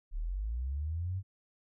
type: linear sweep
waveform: sine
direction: up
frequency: 33.64 to 98 Hz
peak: -32 dBFS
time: 0.11-1.23 s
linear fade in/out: 50 ms
effects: none